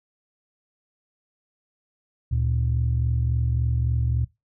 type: tone pair together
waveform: sine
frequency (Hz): 73.42 / 116.99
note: D2 / A#2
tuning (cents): 0 / +7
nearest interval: minor sixth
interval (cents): 807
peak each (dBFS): -22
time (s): 2.31-4.25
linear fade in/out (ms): 10
effects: noise-tail reverb RT60 0.2 s tail -21 dB re dry + tanh soft clip ceiling -14 dBFS